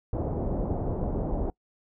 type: low-pass noise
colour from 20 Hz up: pink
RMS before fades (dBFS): -29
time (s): 0.13-1.5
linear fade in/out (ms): 2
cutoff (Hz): 700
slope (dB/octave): 24
effects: noise-tail reverb RT60 0.1 s tail -24 dB re dry